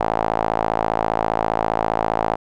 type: tone with band-pass filter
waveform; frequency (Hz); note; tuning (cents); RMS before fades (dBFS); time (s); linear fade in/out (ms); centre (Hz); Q
sawtooth; 55; A1; 0; -21; 0-2.36; 10; 790; 2.8
effects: none